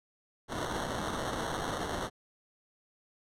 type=noise with sample-and-hold; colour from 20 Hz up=white; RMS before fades=-35 dBFS; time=0.48-2.1 s; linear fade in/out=50 ms; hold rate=2450 Hz; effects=low-pass 10000 Hz 12 dB/octave